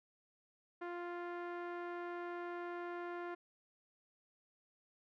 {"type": "tone with low-pass filter", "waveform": "sawtooth", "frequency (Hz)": 349.2, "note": "F4", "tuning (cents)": 0, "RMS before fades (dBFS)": -44, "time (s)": [0.81, 3.35], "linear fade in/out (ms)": 10, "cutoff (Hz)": 1600, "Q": 1.5, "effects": []}